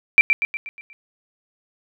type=tone with echo; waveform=sine; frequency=2349 Hz; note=D7; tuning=in tune; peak=-6 dBFS; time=0.18-0.21 s; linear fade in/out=0 ms; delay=120 ms; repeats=6; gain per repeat=-6 dB; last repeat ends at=0.93 s; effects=none